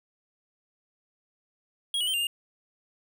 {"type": "tone with pitch steps", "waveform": "square", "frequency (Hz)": [3295, 2934, 3121, 2796, 2824], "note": ["G#7", "F#7", "G7", "F7", "F7"], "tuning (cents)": [-14, -15, -8, 1, 19], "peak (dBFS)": -26, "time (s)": [1.94, 2.27], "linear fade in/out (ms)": 2, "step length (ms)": 66, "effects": []}